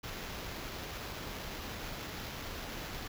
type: noise with sample-and-hold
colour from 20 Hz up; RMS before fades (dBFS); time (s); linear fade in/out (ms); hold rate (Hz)
pink; -42; 0.03-3.08; 10; 8820
effects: none